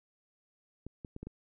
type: clicks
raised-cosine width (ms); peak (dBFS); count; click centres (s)
3; -29; 5; 0.866 / 1.048 / 1.164 / 1.23 / 1.27
effects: none